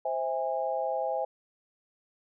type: chord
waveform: sine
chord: C augmented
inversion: none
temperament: just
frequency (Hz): 523.3 / 654.1 / 817.6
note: C5 / E5 / G#5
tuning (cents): 0 / -14 / -27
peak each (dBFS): -32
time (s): 0.05-1.25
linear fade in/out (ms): 5
effects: none